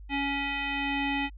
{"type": "tone with frequency modulation", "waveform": "sine", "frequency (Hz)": 1398, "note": "F6", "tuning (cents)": 1, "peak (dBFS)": -27, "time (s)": [0.09, 1.3], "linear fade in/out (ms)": 50, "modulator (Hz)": 559, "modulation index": 2.7, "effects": ["added 50 Hz sine -42 dBFS peak until 1.37 s"]}